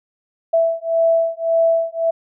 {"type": "beating tone pair", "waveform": "sine", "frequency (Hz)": [660, 661.8], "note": ["E5", "E5"], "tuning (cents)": [2, 7], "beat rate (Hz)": 1.8, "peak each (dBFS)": -17, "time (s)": [0.53, 2.11], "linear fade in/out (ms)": 10, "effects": []}